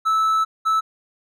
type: tone pair in turn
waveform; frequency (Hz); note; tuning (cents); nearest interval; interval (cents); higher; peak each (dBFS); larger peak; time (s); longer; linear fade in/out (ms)
triangle; 1309 / 1309; E6 / E6; -13 / -13; unison; 0; neither; -14 / -14; neither; 0.05-0.45 / 0.65-0.81; first; 20
effects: none